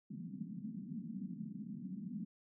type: band-pass noise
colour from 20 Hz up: pink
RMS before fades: -45 dBFS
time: 0.1-2.25 s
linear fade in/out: 5 ms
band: 170 to 240 Hz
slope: 48 dB/octave
effects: none